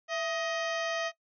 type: harmonic tone with a mistuned harmonic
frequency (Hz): 628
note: D#5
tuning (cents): +16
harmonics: 1 / 2 / 3 / 4 / 5 / 6 / 7 / 8 / 9 / 10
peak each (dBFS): -32 / -38 / -37 / -42 / -41 / -49 / -50 / -47 / -52 / -48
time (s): 0.08-1.12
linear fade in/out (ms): 50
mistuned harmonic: 1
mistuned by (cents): +100
effects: noise-tail reverb RT60 0.1 s tail -18 dB re dry